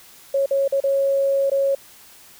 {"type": "tone with dropouts", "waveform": "sine", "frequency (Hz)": 550, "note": "C#5", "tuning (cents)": -14, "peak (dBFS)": -16, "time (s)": [0.34, 1.75], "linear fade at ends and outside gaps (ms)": 5, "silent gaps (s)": [[0.46, 0.509], [0.679, 0.723], [0.803, 0.838], [1.499, 1.516]], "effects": ["white hiss -47 dBFS RMS until 2.39 s"]}